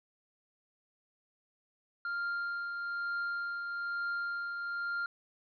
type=tone with tremolo; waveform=triangle; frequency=1396.9 Hz; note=F6; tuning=in tune; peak=-30 dBFS; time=2.05-5.06 s; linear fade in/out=2 ms; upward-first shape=triangle; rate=1.1 Hz; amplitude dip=40%; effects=resampled to 11025 Hz + 12-bit